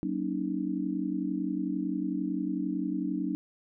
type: chord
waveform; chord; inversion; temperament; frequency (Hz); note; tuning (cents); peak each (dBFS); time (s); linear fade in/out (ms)
sine; D# minor seventh; first; just; 186.68 / 233.3 / 280 / 311.1; F#3 / A#3 / C#4 / D#4; +16 / +2 / +18 / 0; -34 / -37 / -33 / -33; 0.03-3.35; 0
effects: none